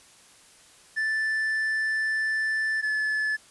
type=tone pair in turn; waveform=triangle; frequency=1760 / 1728.8 Hz; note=A6 / A6; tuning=0 / -31 cents; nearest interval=unison; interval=31 cents; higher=first; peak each=-22 dBFS; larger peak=neither; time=0.96-2.82 / 2.82-3.37 s; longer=first; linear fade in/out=20 ms; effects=white hiss -54 dBFS RMS until 3.5 s + resampled to 24000 Hz